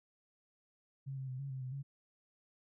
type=tone with pitch steps; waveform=sine; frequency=135.9 / 132.9 / 128.6 / 138.6 / 131.8 / 128.1 / 138.5 Hz; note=C#3 / C3 / C3 / C#3 / C3 / C3 / C#3; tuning=-34 / +27 / -30 / 0 / +13 / -36 / -1 cents; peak=-39 dBFS; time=1.06-1.83 s; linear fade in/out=20 ms; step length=110 ms; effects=none